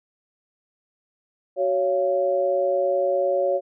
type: tone cluster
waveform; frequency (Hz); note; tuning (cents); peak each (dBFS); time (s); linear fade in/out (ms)
sine; 375.3 / 558 / 688; F#4 / C#5 / F5; +25 / +11 / -26; -26 / -20 / -28; 1.56-3.61; 50
effects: none